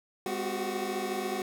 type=tone cluster; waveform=25% pulse; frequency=204.7 / 254.7 / 365.2 / 379.2 Hz; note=G#3 / C4 / F#4 / F#4; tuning=-25 / -46 / -23 / +43 cents; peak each=-34 / -36 / -31 / -32 dBFS; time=0.26-1.42 s; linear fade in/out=2 ms; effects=none